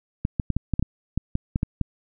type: clicks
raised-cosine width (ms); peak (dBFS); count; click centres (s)
5; -10; 12; 0.251 / 0.398 / 0.503 / 0.566 / 0.737 / 0.795 / 0.826 / 1.176 / 1.354 / 1.559 / 1.631 / 1.813
effects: none